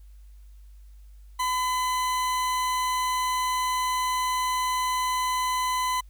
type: tone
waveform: 40% pulse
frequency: 1010 Hz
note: B5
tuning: 39 cents sharp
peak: -23 dBFS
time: 1.39-6.01 s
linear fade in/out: 10 ms
effects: added 50 Hz sine -45 dBFS peak until 6.09 s + white hiss -68 dBFS RMS until 6.09 s